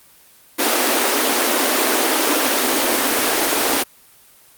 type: high-pass noise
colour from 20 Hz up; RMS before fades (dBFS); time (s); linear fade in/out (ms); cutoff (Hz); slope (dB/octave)
pink; -17; 0.58-3.84; 20; 240; 96
effects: white hiss -49 dBFS RMS until 4.57 s + Opus 24 kbps